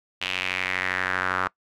sawtooth tone with band-pass filter sweep, 92.5 Hz, F#2, in tune, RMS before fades -27 dBFS, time 0.21-1.48 s, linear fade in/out 10 ms, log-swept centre 2900 to 1300 Hz, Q 3.5, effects noise-tail reverb RT60 0.1 s tail -22 dB re dry

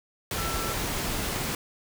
sine tone in noise, 1337 Hz, E6, 24 cents sharp, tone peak -34 dBFS, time 0.38-0.73 s, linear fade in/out 2 ms, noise pink, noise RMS -30 dBFS, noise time 0.31-1.55 s, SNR -7 dB, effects none

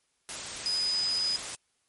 sine tone in noise, 4996 Hz, D#8, 6 cents sharp, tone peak -26 dBFS, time 0.66-1.36 s, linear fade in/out 0 ms, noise white, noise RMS -37 dBFS, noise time 0.29-1.55 s, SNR +8 dB, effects white hiss -73 dBFS RMS until 1.88 s + MP3 48 kbps

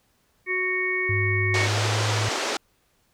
harmonic tone, 370 Hz, F#4, in tune, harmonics 1 / 3 / 5 / 6, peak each -29 / -37 / -28 / -25 dBFS, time 0.46-1.69 s, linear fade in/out 50 ms
sine tone with pitch glide, 102.6 to 107.2 Hz, G#2 to A2, -21 to -45 cents, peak -23 dBFS, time 1.09-2.29 s, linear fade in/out 5 ms, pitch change +76 cents, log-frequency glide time 1.61-1.89 s
pink band-pass noise, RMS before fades -27 dBFS, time 1.54-2.57 s, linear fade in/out 2 ms, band 330 to 7000 Hz, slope 24 dB/octave
effects pink hiss -66 dBFS RMS until 3.13 s

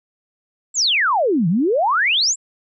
sine exponential two-way sweep, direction down then up, 7902 to 155.56 to 7902 Hz, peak -14 dBFS, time 0.74-2.36 s, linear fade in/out 50 ms, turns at 1.48 s, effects none

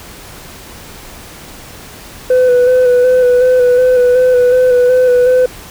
sine tone with vibrato, 500 Hz, B4, 21 cents sharp, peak -3 dBFS, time 2.3-5.46 s, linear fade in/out 5 ms, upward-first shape square, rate 2.7 Hz, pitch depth 22 cents each way, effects tanh soft clip ceiling -5 dBFS + pink hiss -33 dBFS RMS until 5.7 s

